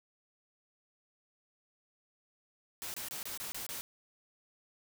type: noise bursts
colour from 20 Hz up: white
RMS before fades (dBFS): -41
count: 7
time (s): 2.82-3.81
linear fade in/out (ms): 0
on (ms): 120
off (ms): 25
effects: none